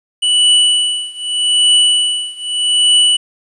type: tone with tremolo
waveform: square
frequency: 2960 Hz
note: F#7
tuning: in tune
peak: -7 dBFS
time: 0.22-3.17 s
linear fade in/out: 10 ms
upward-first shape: triangle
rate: 0.82 Hz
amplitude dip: 95%
effects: resampled to 24000 Hz + 8-bit